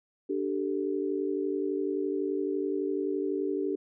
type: chord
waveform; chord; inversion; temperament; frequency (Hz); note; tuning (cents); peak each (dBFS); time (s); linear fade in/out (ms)
sine; D suspended fourth; none; equal with one note detuned; 293.7 / 388.2 / 440; D4 / G4 / A4; 0 / -17 / 0; -32 / -30 / -35; 0.29-3.76; 10
effects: none